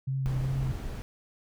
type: tone with vibrato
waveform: sine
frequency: 132.2 Hz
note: C3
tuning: 18 cents sharp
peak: -27 dBFS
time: 0.07-0.72 s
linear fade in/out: 10 ms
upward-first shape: triangle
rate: 2.6 Hz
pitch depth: 36 cents each way
type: noise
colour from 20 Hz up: brown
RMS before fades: -35 dBFS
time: 0.26-1.02 s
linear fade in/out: 0 ms
effects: none